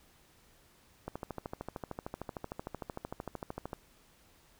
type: click train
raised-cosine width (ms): 1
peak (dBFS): -24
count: 36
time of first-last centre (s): 1.08-3.732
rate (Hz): 13.2
effects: pink hiss -64 dBFS RMS until 4.59 s